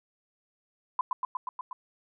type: tone with echo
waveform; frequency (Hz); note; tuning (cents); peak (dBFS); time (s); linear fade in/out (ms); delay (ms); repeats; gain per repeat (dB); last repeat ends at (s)
sine; 1012; B5; +42; -23; 0.99-1.01; 2; 120; 6; -2; 1.73
effects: none